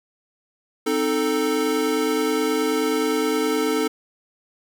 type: chord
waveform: square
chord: A diminished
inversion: first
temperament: equal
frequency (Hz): 261.6 / 311.1 / 440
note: C4 / Eb4 / A4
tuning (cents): 0 / 0 / 0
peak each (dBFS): -27 / -25 / -23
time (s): 0.86-3.88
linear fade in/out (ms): 10
effects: none